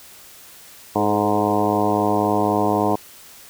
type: harmonic tone with a mistuned harmonic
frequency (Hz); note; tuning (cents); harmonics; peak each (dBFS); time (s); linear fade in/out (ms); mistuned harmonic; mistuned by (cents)
103.83; G#2; 0; 1 / 2 / 3 / 4 / 5 / 6 / 7 / 8 / 9 / 10; -29 / -25 / -23 / -24 / -27 / -27 / -23 / -29 / -25 / -29; 0.95-2.96; 10; 4; +33
effects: white hiss -44 dBFS RMS until 3.49 s